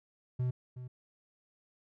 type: tone with echo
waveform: triangle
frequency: 125.6 Hz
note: B2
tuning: 30 cents sharp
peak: -27 dBFS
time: 0.39-0.51 s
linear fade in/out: 10 ms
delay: 370 ms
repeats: 1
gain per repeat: -12 dB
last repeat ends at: 0.88 s
effects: none